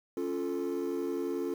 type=chord; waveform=triangle; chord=Db augmented; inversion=none; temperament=equal; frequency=277.2 / 349.2 / 440 Hz; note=Db4 / F4 / A4; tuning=0 / 0 / 0 cents; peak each=-33 / -31 / -33 dBFS; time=0.17-1.54 s; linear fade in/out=2 ms; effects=tanh soft clip ceiling -24 dBFS + 9-bit